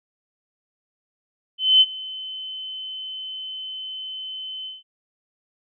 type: tone with ADSR envelope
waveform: sine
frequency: 3053 Hz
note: G7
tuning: 46 cents flat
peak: -9 dBFS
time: 1.58-4.83 s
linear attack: 230 ms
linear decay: 40 ms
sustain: -21 dB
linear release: 170 ms
effects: none